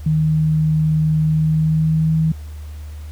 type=tone with pitch glide; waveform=sine; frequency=155.9 to 159.27 Hz; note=D#3 to D#3; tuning=+4 to +41 cents; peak=-13 dBFS; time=0.06-2.32 s; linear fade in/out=5 ms; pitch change=+37 cents; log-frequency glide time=1.28-2.15 s; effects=added 75 Hz sine -29 dBFS peak until 3.11 s + pink hiss -48 dBFS RMS until 3.11 s